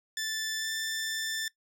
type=tone with pitch glide; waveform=15% pulse; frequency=1760 to 1774.3 Hz; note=A6 to A6; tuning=0 to +14 cents; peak=-25 dBFS; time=0.17-1.48 s; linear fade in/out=2 ms; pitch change=+14 cents; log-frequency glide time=0.59-0.69 s; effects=noise-tail reverb RT60 0.1 s tail -18 dB re dry

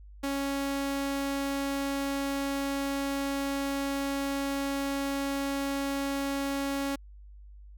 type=tone; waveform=sawtooth; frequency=277.2 Hz; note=C#4; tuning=in tune; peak=-25 dBFS; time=0.23-6.96 s; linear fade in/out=10 ms; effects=added 50 Hz sine -46 dBFS peak until 7.77 s

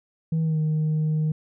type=tone with pitch glide; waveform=sine; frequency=161.2 to 154.99 Hz; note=E3 to D#3; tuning=-38 to -6 cents; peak=-18 dBFS; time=0.32-1.32 s; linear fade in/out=5 ms; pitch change=-68 cents; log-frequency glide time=0.43-0.59 s; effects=tanh soft clip ceiling -19 dBFS

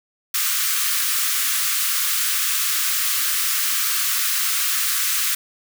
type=high-pass noise; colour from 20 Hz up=white; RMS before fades=-21 dBFS; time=0.34-5.35 s; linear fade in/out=5 ms; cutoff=1100 Hz; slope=96 dB/octave; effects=none

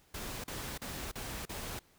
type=noise bursts; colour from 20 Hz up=pink; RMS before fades=-41 dBFS; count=5; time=0.14-1.792 s; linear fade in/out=5 ms; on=300 ms; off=38 ms; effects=pink hiss -66 dBFS RMS until 1.98 s

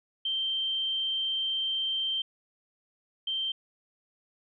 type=tone pair in turn; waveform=sine; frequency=3136 / 3136 Hz; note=G7 / G7; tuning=0 / 0 cents; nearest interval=unison; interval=0 cents; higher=neither; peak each=-27 / -28 dBFS; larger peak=first; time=0.25-2.22 / 3.27-3.52 s; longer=first; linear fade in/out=5 ms; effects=none

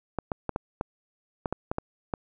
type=clicks; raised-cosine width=1 ms; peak=-14 dBFS; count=10; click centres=0.187 / 0.318 / 0.493 / 0.561 / 0.811 / 1.458 / 1.526 / 1.715 / 1.784 / 2.138 s; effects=none

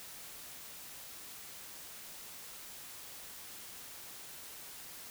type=silence; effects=white hiss -49 dBFS RMS until 5.1 s

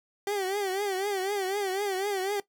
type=tone with vibrato; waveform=30% pulse; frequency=392 Hz; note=G4; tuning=in tune; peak=-25 dBFS; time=0.27-2.4 s; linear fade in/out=2 ms; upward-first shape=triangle; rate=4 Hz; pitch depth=120 cents each way; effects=noise-tail reverb RT60 0.1 s tail -17 dB re dry

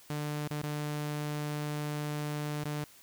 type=tone with dropouts; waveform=sawtooth; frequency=148.8 Hz; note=D3; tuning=23 cents sharp; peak=-29 dBFS; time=0.1-2.84 s; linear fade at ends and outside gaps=2 ms; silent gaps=0.476-0.507 / 0.617-0.634 / 2.638-2.652 s; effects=white hiss -57 dBFS RMS until 3.02 s

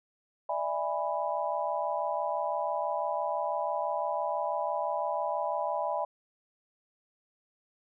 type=chord; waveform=sine; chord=E dominant seventh; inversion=third; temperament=just; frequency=593.3 / 659.3 / 824.1 / 988.9 Hz; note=D5 / E5 / G#5 / B5; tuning=+18 / 0 / -14 / +2 cents; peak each=-34 dBFS; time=0.49-6.05 s; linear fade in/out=5 ms; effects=none

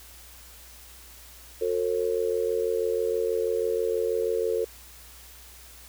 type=tone with amplitude modulation; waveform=sine; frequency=450.9 Hz; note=A4; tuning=42 cents sharp; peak=-19 dBFS; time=1.61-4.65 s; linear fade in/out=10 ms; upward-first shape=sine; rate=86.2 Hz; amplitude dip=95%; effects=added 60 Hz sine -51 dBFS peak until 5.88 s + white hiss -49 dBFS RMS until 5.88 s

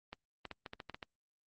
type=clicks; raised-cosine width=0.3 ms; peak=-27 dBFS; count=9; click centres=0.13 / 0.453 / 0.513 / 0.662 / 0.734 / 0.802 / 0.897 / 0.945 / 1.028 s; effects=Opus 32 kbps

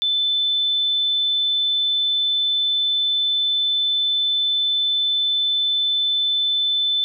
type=tone; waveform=sine; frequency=3520 Hz; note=A7; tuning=in tune; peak=-17 dBFS; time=0.02-7.04 s; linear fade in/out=0 ms; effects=none

